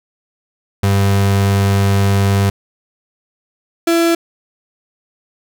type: tone pair in turn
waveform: 35% pulse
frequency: 98.9 / 335.4 Hz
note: G2 / E4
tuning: +16 / +30 cents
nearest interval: octave + major sixth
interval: 2114 cents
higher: second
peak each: -9 dBFS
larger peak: neither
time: 0.83-2.5 / 3.87-4.15 s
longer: first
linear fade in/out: 5 ms
effects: none